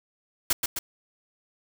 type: noise with echo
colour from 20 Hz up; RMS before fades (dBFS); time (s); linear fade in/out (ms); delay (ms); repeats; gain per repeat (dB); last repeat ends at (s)
white; -22; 0.5-0.53; 5; 130; 2; -4; 0.79
effects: none